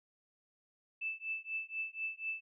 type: tone with tremolo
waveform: sine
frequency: 2637 Hz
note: E7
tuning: in tune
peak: -33 dBFS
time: 1.01-2.41 s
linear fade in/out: 10 ms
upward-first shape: triangle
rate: 4.1 Hz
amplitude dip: 100%
effects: none